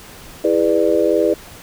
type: chord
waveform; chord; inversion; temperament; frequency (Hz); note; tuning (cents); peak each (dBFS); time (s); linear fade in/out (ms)
sine; E dominant seventh; none; just; 329.6 / 412 / 494.4 / 593.3; E4 / G#4 / B4 / D5; 0 / -14 / +2 / +18; -18; 0.44-1.34; 5
effects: pink hiss -39 dBFS RMS until 1.62 s